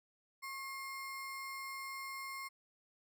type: ring-modulated tone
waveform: square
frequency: 1607 Hz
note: G6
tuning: 43 cents sharp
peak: -40 dBFS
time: 0.42-2.49 s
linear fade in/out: 20 ms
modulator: 517 Hz
effects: none